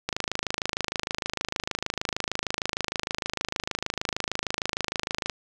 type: click train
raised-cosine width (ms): 0.2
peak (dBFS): -9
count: 139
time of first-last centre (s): 0.09-5.298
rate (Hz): 26.5
effects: none